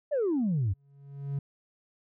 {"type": "exponential sweep", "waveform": "sine", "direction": "down", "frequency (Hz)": [622.3, 88], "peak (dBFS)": -23, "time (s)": [0.11, 0.74], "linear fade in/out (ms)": 20}
{"type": "tone with exponential growth", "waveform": "triangle", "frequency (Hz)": 140.1, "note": "C#3", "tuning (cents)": 19, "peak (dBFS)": -24, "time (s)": [0.74, 1.39], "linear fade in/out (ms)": 5, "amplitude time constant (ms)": 140}
{"effects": ["tanh soft clip ceiling -22 dBFS"]}